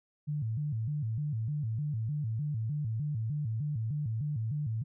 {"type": "tone with vibrato", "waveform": "sine", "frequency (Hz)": 128.6, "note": "C3", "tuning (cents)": -30, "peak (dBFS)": -30, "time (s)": [0.27, 4.84], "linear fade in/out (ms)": 20, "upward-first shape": "square", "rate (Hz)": 3.3, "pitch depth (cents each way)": 250, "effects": []}